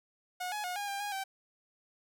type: tone with pitch steps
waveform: sawtooth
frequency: 726 / 840 / 722 / 815 / 797 / 821 / 775 Hz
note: F#5 / G#5 / F#5 / G#5 / G5 / G#5 / G5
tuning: -33 / +19 / -43 / -33 / +28 / -20 / -20 cents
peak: -31 dBFS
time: 0.4-1.24 s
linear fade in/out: 10 ms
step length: 120 ms
effects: none